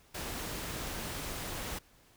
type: noise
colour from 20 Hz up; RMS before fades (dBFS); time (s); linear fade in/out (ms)
pink; -39; 0.14-1.79; 10
effects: pink hiss -63 dBFS RMS until 2.16 s